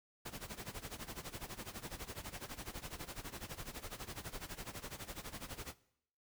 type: noise with tremolo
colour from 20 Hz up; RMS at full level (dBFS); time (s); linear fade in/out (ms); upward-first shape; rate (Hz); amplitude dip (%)
pink; -44; 0.25-5.74; 10; sine; 12; 85
effects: noise-tail reverb RT60 0.7 s tail -19 dB re dry